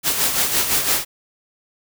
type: noise with tremolo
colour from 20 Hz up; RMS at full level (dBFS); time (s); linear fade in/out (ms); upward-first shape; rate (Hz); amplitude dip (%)
white; -17; 0.03-1.05; 50; sine; 5.9; 55
effects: none